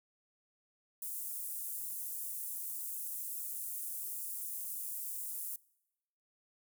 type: high-pass noise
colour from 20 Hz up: pink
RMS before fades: -41 dBFS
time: 1.02-5.56 s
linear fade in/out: 2 ms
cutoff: 9700 Hz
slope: 24 dB/octave
effects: noise-tail reverb RT60 0.9 s tail -24 dB re dry